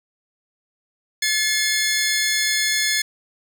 15% pulse tone pair together, 1724.8 / 2144 Hz, A6 / C7, -35 / +42 cents, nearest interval major third, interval 377 cents, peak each -15 dBFS, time 1.22-3.02 s, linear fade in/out 5 ms, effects none

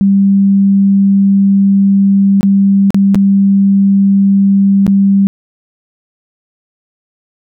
sine tone with dropouts, 197 Hz, G3, 9 cents sharp, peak -5 dBFS, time 0.01-5.27 s, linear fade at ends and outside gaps 0 ms, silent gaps 2.409-2.43 / 2.905-2.945 / 3.146-3.155 / 4.866-4.878 s, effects none

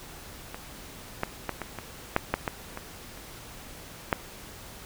clicks, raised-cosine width 0.5 ms, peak -21 / -11 / -13 / -17 / -20 / -6 / -8 / -12 / -20 / -30 / -7 dBFS, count 11, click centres 0.545 / 1.234 / 1.493 / 1.617 / 1.787 / 2.164 / 2.34 / 2.478 / 2.774 / 3.175 / 4.128 s, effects pink hiss -45 dBFS RMS until 4.85 s

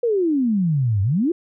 sine exponential two-way sweep, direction down then up, 493.9 to 93.7 to 369.8 Hz, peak -16 dBFS, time 0.03-1.32 s, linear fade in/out 5 ms, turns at 1.02 s, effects none

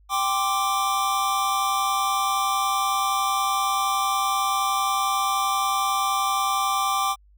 square chord, G suspended fourth, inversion none, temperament just, 784 / 1045.3 / 1176 Hz, G5 / C6 / D6, 0 / -2 / +2 cents, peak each -27 / -30 / -24 dBFS, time 0.09-7.16 s, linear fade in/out 50 ms, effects added 50 Hz sine -52 dBFS peak until 7.37 s

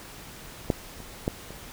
clicks, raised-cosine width 2 ms, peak -8 / -29 / -11 / -26 dBFS, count 4, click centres 0.702 / 1.003 / 1.279 / 1.506 s, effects pink hiss -44 dBFS RMS until 1.72 s

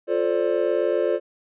triangle chord, D minor seventh, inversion first, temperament just, 352.4 / 440.5 / 528.6 / 587.3 Hz, F4 / A4 / C5 / D5, +16 / +2 / +18 / 0 cents, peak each -23 dBFS, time 0.07-1.2 s, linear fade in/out 50 ms, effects resampled to 8000 Hz

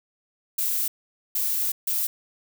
violet noise bursts at uneven times, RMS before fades -25 dBFS, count 3, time 0.58-0.88 / 1.35-1.72 / 1.87-2.07 s, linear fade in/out 5 ms, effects none

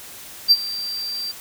triangle tone with ADSR envelope, 4699 Hz, D8, in tune, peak -6 dBFS, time 0.48-1.32 s, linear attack 32 ms, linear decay 45 ms, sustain -18 dB, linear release 13 ms, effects white hiss -39 dBFS RMS until 1.4 s

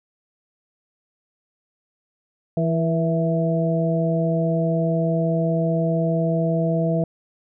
harmonic tone with a mistuned harmonic, 164.81 Hz, E3, in tune, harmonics 1 / 2 / 3 / 4, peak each -20 / -28 / -27 / -24 dBFS, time 2.57-7.04 s, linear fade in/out 2 ms, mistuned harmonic 3, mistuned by -34 cents, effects none

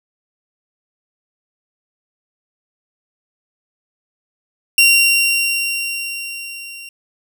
sawtooth tone with level ramp, 2758 Hz, F7, 22 cents flat, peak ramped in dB -4 to -29 dBFS, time 4.78-6.89 s, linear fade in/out 2 ms, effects none

